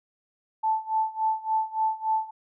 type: tone with tremolo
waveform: sine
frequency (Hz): 878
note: A5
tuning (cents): -4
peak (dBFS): -20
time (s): 0.63-2.31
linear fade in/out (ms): 10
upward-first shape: sine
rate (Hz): 3.5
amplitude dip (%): 90
effects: none